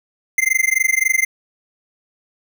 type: tone with amplitude modulation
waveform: square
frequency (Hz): 2081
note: C7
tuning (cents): -10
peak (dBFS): -11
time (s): 0.38-1.25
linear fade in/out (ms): 2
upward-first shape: sine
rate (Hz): 23.7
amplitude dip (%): 100
effects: none